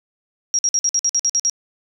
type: tone bursts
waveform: sine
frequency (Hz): 5650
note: F8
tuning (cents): +19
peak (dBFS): -14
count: 10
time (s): 0.54-1.497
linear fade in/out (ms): 0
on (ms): 48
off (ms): 53
effects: none